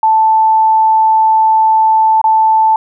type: tone with dropouts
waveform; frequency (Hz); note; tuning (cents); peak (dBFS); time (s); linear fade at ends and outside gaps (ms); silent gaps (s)
sine; 880; A5; 0; -6; 0.03-2.76; 2; 2.215-2.241
effects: none